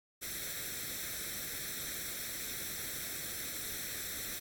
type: noise with comb filter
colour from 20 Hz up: white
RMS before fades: -40 dBFS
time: 0.21-4.4 s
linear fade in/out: 20 ms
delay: 0.52 ms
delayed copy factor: +0.75
effects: AAC 64 kbps